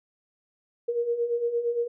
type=beating tone pair; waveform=sine; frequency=466.2 / 474.9 Hz; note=A#4 / A#4; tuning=0 / +32 cents; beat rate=8.7 Hz; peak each=-31 / -25 dBFS; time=0.88-1.88 s; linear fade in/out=10 ms; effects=none